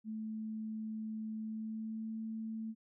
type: tone with pitch glide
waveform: sine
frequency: 218.4 to 221.7 Hz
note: A3 to A3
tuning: -13 to +13 cents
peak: -38 dBFS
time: 0.04-2.75 s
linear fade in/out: 50 ms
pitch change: +26 cents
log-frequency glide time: 1.39-2.17 s
effects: none